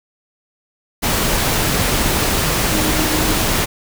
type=tone in noise; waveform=sine; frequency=311.1 Hz; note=D#4; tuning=in tune; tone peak=-23 dBFS; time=2.71-3.35 s; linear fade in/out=20 ms; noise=pink; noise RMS=-17 dBFS; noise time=1.02-3.66 s; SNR=-9 dB; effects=none